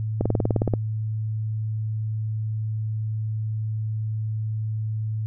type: slowing click train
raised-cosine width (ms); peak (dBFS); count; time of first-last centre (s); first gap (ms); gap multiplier
2; -8; 11; 0.21-0.737; 46; 1.03
effects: added 109 Hz sine -24 dBFS peak until 5.26 s